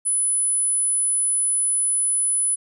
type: tone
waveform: sine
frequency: 10000 Hz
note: D#9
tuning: 8 cents sharp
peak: -18 dBFS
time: 0.05-2.56 s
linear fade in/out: 20 ms
effects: none